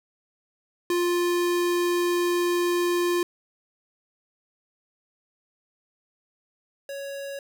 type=tone pair in turn; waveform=square; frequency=350.4 / 556.2 Hz; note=F4 / C#5; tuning=+6 / +6 cents; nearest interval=minor sixth; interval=800 cents; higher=second; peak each=-22 / -33 dBFS; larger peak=first; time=0.9-3.23 / 6.89-7.39 s; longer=first; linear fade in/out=2 ms; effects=none